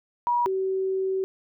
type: tone pair in turn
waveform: sine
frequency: 962 / 381 Hz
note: B5 / G4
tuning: -46 / -49 cents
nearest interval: octave + major third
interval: 1603 cents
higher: first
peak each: -20 / -23 dBFS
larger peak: first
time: 0.27-0.46 / 0.46-1.24 s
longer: second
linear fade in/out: 0 ms
effects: none